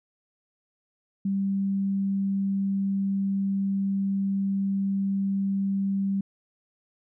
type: tone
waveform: sine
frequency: 196 Hz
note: G3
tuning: in tune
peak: -23 dBFS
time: 1.25-6.21 s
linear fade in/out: 5 ms
effects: none